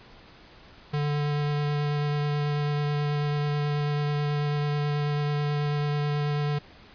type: tone with vibrato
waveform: square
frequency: 146.83 Hz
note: D3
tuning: in tune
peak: -25 dBFS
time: 0.93-6.59 s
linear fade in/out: 10 ms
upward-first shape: sine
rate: 9.2 Hz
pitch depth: 10 cents each way
effects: pink hiss -51 dBFS RMS until 6.94 s + resampled to 11025 Hz